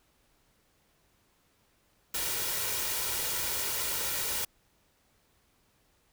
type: noise with comb filter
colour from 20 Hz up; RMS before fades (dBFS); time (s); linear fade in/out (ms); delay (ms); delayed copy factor
white; -32; 2.14-4.45; 5; 2.1; +0.5
effects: pink hiss -69 dBFS RMS until 6.12 s